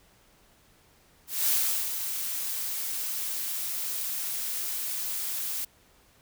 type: noise with ADSR envelope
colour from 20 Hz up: blue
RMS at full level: -24 dBFS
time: 1.27-5.65 s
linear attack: 210 ms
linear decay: 420 ms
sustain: -8 dB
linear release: 8 ms
effects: pink hiss -61 dBFS RMS until 6.21 s